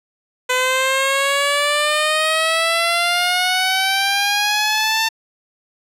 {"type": "exponential sweep", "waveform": "10% pulse", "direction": "up", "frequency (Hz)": [503, 898], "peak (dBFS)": -7, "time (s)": [0.49, 5.09], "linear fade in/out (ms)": 10, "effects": ["low-pass 11000 Hz 12 dB/octave"]}